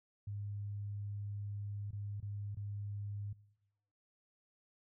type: tone with dropouts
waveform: sine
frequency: 102.1 Hz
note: G#2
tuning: 29 cents flat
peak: -39 dBFS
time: 0.27-3.33 s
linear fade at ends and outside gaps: 5 ms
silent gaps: 1.909-1.929 / 2.203-2.226 / 2.548-2.569 s
effects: noise-tail reverb RT60 1.0 s tail -23 dB re dry